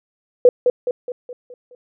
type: tone with echo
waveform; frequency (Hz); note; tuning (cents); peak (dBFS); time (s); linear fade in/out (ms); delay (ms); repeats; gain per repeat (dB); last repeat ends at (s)
sine; 493.9; B4; 0; -5; 0.45-0.49; 2; 210; 6; -6; 1.75
effects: none